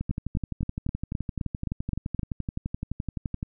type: two click trains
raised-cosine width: 5 ms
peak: -15 / -17 dBFS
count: 9 / 41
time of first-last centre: 0.11-2.193 / 0.01-3.429 s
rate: 3.84 / 11.7 Hz
effects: none